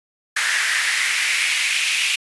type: noise with high-pass filter sweep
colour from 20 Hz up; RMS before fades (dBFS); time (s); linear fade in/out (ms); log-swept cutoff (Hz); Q
pink; -20; 0.36-2.16; 10; 1700 to 2600; 4.1
effects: resampled to 24000 Hz